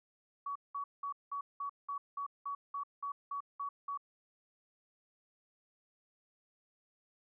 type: tone bursts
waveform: sine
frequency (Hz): 1129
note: C#6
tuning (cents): +31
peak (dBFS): -36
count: 13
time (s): 0.46-3.975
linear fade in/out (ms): 5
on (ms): 95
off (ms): 190
effects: none